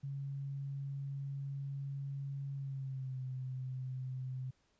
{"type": "tone with pitch glide", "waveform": "sine", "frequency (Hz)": [138.59, 129.31], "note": ["C#3", "C3"], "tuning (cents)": [0, -20], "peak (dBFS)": -38, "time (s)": [0.03, 4.51], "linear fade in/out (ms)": 10, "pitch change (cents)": -120, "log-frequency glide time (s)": [2.54, 3.2], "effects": ["pink hiss -75 dBFS RMS until 4.79 s", "resampled to 16000 Hz"]}